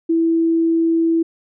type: tone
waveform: sine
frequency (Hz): 329.6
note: E4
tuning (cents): 0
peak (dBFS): -13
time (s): 0.09-1.23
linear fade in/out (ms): 10
effects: none